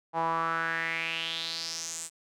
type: tone with band-pass filter sweep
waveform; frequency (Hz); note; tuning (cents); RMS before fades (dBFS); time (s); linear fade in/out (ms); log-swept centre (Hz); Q
sawtooth; 164.5; E3; -3; -32; 0.13-2.1; 50; 840 to 8300; 4.8
effects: none